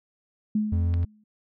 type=tone with exponential decay; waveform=sine; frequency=212.8 Hz; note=G#3; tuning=42 cents sharp; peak=-19 dBFS; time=0.55-1.24 s; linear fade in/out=5 ms; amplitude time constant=150 ms
type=tone; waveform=triangle; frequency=86.1 Hz; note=F2; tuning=24 cents flat; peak=-19 dBFS; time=0.72-1.05 s; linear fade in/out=5 ms
type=clicks; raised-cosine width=0.3 ms; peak=-26 / -35 dBFS; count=2; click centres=0.94 / 1.031 s
effects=none